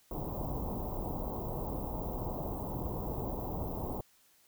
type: band-stop noise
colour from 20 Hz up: pink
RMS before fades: -37 dBFS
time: 0.11-4.01 s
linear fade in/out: 2 ms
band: 1000 to 16000 Hz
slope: 48 dB/octave
effects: white hiss -66 dBFS RMS until 4.47 s